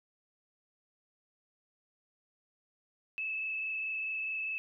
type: tone with frequency modulation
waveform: sine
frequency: 2606 Hz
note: E7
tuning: 20 cents flat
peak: -33 dBFS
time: 3.18-4.58 s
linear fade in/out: 0 ms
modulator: 24.7 Hz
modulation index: 1.8
effects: none

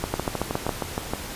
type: two click trains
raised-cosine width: 1 ms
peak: -11 / -9 dBFS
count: 8 / 5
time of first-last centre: 0.04-1.135 / 0.14-0.692 s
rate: 6.39 / 7.24 Hz
effects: pink hiss -35 dBFS RMS until 1.35 s + resampled to 32000 Hz

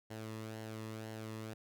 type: tone with flanger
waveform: sawtooth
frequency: 110 Hz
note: A2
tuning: in tune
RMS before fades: -45 dBFS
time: 0.1-1.54 s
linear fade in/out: 10 ms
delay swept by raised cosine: 0.82 to 1.34 ms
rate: 2 Hz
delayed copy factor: -0.5
effects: none

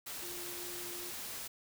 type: tone in noise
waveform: sine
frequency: 351.5 Hz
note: F4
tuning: 11 cents sharp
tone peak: -48 dBFS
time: 0.22-1.11 s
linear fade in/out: 10 ms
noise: white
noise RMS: -43 dBFS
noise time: 0.06-1.48 s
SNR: -8 dB
effects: none

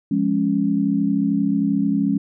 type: chord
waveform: sine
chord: Db major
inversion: first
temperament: equal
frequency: 174.61 / 207.7 / 277.2 Hz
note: F3 / Ab3 / Db4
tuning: 0 / 0 / 0 cents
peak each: -24 / -20 / -20 dBFS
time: 0.11-2.18 s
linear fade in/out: 5 ms
effects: none

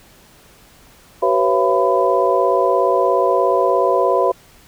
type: tone cluster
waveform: sine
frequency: 381 / 490.1 / 547 / 677 / 1002 Hz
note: G4 / B4 / C#5 / E5 / B5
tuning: -49 / -13 / -23 / +46 / +25 cents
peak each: -19 dBFS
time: 1.22-4.32 s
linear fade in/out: 10 ms
effects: pink hiss -48 dBFS RMS until 4.67 s

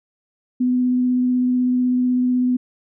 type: tone with vibrato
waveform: sine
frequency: 250.3 Hz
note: B3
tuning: 23 cents sharp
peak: -15 dBFS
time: 0.6-2.57 s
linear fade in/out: 10 ms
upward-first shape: sine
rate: 16 Hz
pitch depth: 9 cents each way
effects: none

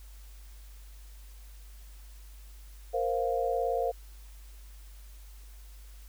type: chord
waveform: sine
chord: Bb suspended second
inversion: none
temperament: just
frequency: 466.2 / 524.4 / 699.2 Hz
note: Bb4 / C5 / F5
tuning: 0 / +4 / +2 cents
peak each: -31 dBFS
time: 2.93-3.92 s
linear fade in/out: 20 ms
effects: added 50 Hz sine -46 dBFS peak until 6.08 s + white hiss -59 dBFS RMS until 6.08 s

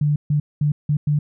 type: tone bursts at uneven times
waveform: sine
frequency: 147.8 Hz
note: D3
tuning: 11 cents sharp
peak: -15 dBFS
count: 5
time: 0.01-0.16 / 0.3-0.4 / 0.61-0.72 / 0.89-0.97 / 1.07-1.19 s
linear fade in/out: 5 ms
effects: none

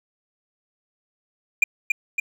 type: tone with echo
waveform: triangle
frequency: 2413 Hz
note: D7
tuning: 46 cents sharp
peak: -10 dBFS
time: 1.62-1.64 s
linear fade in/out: 5 ms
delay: 280 ms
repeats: 2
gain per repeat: -4 dB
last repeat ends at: 2.2 s
effects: none

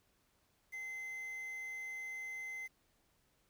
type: tone with quantisation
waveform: triangle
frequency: 2062 Hz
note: C7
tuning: 26 cents flat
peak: -40 dBFS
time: 0.72-2.68 s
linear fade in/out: 20 ms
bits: 10
effects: pink hiss -75 dBFS RMS until 3.49 s

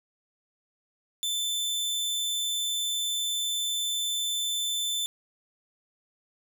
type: tone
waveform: sawtooth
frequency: 3532 Hz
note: A7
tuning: 6 cents sharp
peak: -24 dBFS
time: 1.23-5.06 s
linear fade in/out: 0 ms
effects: none

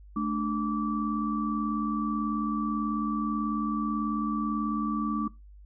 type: tone cluster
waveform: sine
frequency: 216.7 / 295 / 1159 Hz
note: A3 / D4 / D6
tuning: -26 / +8 / -23 cents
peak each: -29 / -31 / -32 dBFS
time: 0.16-5.28 s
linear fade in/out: 5 ms
effects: noise-tail reverb RT60 0.2 s tail -19 dB re dry + added 50 Hz sine -47 dBFS peak until 5.65 s

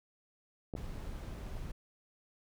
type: clicks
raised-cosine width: 2 ms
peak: -26 dBFS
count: 2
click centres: 0.738 / 0.752 s
type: noise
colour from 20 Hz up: brown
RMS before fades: -42 dBFS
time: 0.76-1.72 s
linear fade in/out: 10 ms
effects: none

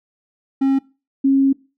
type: tone pair in turn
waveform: triangle / sine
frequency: 270.5 / 271.7 Hz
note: C#4 / C#4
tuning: -42 / -35 cents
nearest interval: unison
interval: 7 cents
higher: second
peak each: -11 dBFS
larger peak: neither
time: 0.61-0.79 / 1.24-1.53 s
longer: second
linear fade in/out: 10 ms
effects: noise-tail reverb RT60 0.3 s tail -21 dB re dry

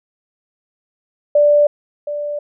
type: tone with echo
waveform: sine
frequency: 587.3 Hz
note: D5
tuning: in tune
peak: -8 dBFS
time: 1.35-1.67 s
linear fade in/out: 5 ms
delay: 720 ms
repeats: 1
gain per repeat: -12 dB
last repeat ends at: 2.39 s
effects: none

